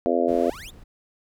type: harmonic tone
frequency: 85.3 Hz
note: F2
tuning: 40 cents flat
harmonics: 3 / 4 / 5 / 6 / 7 / 8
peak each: -26 / -26 / -26 / -26 / -26 / -26 dBFS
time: 0.06-0.5 s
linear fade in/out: 0 ms
type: exponential sweep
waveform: sawtooth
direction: up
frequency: 116.5 to 3951 Hz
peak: -35 dBFS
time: 0.27-0.71 s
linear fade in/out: 20 ms
type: noise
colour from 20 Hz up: brown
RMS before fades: -45 dBFS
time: 0.3-0.84 s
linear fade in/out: 10 ms
effects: none